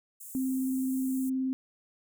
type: high-pass noise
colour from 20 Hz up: pink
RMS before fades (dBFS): -45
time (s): 0.2-1.3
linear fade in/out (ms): 10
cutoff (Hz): 7400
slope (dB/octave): 48
type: tone with vibrato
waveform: sine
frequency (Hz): 261.6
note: C4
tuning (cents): 0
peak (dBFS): -27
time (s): 0.35-1.53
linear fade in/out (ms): 0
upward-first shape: sine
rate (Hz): 19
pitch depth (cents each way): 11
effects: none